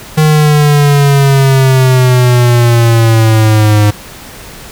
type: exponential sweep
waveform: square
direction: down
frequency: 155.56 to 103.83 Hz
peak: -5 dBFS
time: 0.17-3.91 s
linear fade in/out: 10 ms
effects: pink hiss -30 dBFS RMS until 4.71 s